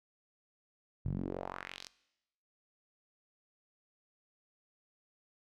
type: tone with band-pass filter sweep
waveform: sawtooth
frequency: 45.83 Hz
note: F#1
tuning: 16 cents flat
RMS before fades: -40 dBFS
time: 1.05-1.89 s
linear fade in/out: 0 ms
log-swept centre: 110 to 6000 Hz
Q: 2.4
effects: noise-tail reverb RT60 0.9 s tail -20 dB re dry